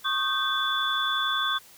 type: tone cluster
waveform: sine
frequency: 1099 / 1230 / 1553 / 3460 Hz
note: C#6 / D#6 / G6 / A7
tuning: -15 / -20 / -17 / -30 cents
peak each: -30 / -32 / -29 / -27 dBFS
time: 0.04-1.59 s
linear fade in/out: 20 ms
effects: white hiss -52 dBFS RMS until 1.77 s